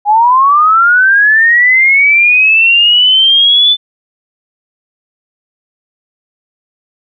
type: linear sweep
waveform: sine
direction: up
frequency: 810 to 3520 Hz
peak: -4 dBFS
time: 0.05-3.77 s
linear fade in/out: 50 ms
effects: none